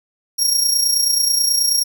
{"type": "tone with amplitude modulation", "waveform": "25% pulse", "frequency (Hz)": 5588, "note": "F8", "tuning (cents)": 0, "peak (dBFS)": -7, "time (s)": [0.38, 1.84], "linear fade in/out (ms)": 20, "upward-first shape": "sine", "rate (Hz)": 29.3, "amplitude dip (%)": 55, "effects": []}